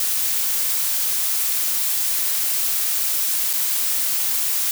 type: noise with dropouts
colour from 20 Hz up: blue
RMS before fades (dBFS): -21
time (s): 0-4.71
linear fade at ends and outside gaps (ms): 1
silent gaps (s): 3.531-3.535
effects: none